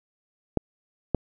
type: clicks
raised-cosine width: 2 ms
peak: -8 dBFS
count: 2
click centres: 0.573 / 1.147 s
effects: none